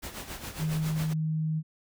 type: noise with tremolo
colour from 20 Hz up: pink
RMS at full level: -37 dBFS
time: 0.02-1.14 s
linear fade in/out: 20 ms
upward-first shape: sine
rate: 7.3 Hz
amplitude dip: 65%
type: tone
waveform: sine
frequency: 157.2 Hz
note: D#3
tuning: 18 cents sharp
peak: -26 dBFS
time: 0.58-1.63 s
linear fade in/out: 50 ms
effects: none